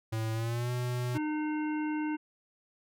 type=tone with pitch glide; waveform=square; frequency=111.3 to 123.5 Hz; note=A2 to B2; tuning=+20 to 0 cents; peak=-31 dBFS; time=0.12-1.18 s; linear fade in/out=10 ms; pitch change=+180 cents; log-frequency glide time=0.33-0.71 s
type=harmonic tone; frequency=304.8 Hz; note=D#4; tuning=36 cents flat; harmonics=1 / 3 / 5 / 7 / 9; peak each=-30 / -40 / -44 / -47 / -49 dBFS; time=1.14-2.17 s; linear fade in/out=20 ms
effects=none